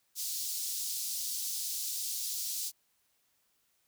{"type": "high-pass noise", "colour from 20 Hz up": "pink", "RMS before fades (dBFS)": -36, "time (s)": [0.15, 2.72], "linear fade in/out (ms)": 50, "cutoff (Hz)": 4500, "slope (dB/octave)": 24, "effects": ["white hiss -74 dBFS RMS until 3.87 s"]}